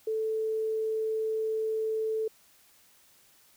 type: tone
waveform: sine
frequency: 439.5 Hz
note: A4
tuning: 2 cents flat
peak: -27 dBFS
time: 0.07-2.28 s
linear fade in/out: 5 ms
effects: white hiss -61 dBFS RMS until 3.56 s